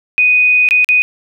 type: tone with dropouts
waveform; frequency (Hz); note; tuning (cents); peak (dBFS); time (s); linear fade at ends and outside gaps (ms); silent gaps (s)
sine; 2489; D#7; 0; -7; 0.18-1.02; 0; 0.688-0.709 / 0.845-0.889
effects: none